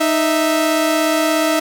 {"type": "tone pair together", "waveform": "sawtooth", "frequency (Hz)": [310, 656.9], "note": ["D#4", "E5"], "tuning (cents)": [-6, -6], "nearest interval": "octave + minor second", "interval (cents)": 1300, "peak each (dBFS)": -13, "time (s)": [0, 1.6], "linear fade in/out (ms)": 10, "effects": []}